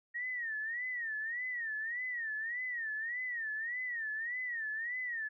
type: tone with vibrato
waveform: sine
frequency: 1864.7 Hz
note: A#6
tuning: in tune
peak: -35 dBFS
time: 0.14-5.29 s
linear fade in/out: 20 ms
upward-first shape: sine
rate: 1.7 Hz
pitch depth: 140 cents each way
effects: none